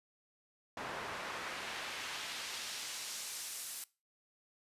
pink noise with band-pass filter sweep, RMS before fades -43 dBFS, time 0.77-3.84 s, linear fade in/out 2 ms, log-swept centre 940 to 11000 Hz, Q 0.76, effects noise-tail reverb RT60 0.3 s tail -21 dB re dry + resampled to 32000 Hz

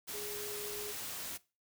sine tone in noise, 415.3 Hz, G#4, in tune, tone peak -43 dBFS, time 0.13-0.93 s, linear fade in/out 20 ms, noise white, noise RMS -42 dBFS, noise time 0.07-1.38 s, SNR -4 dB, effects noise-tail reverb RT60 0.3 s tail -20 dB re dry

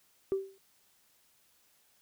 sine tone with exponential decay, 387.5 Hz, G4, 20 cents flat, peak -23 dBFS, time 0.32-0.58 s, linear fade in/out 0 ms, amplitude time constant 56 ms, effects tanh soft clip ceiling -23 dBFS + white hiss -68 dBFS RMS until 2.01 s

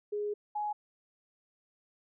sine tone pair in turn, 415.3 / 837.8 Hz, G#4 / G#5, 0 / +15 cents, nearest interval octave, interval 1215 cents, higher second, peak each -31 / -31 dBFS, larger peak neither, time 0.12-0.34 / 0.55-0.73 s, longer first, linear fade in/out 10 ms, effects none

